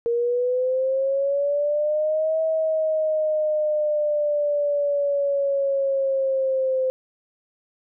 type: linear two-way sweep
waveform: sine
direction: up then down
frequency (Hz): 466.2 to 642 to 518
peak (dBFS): -19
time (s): 0.06-6.9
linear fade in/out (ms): 0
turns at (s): 2.41
effects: none